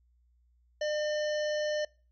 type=harmonic tone; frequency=603 Hz; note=D5; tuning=46 cents sharp; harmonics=1 / 3 / 5 / 7 / 9 / 10; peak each=-29 / -39 / -43 / -46 / -48 / -49 dBFS; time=0.81-1.85 s; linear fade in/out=5 ms; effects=noise-tail reverb RT60 0.4 s tail -25 dB re dry + added 60 Hz sine -64 dBFS peak until 2.11 s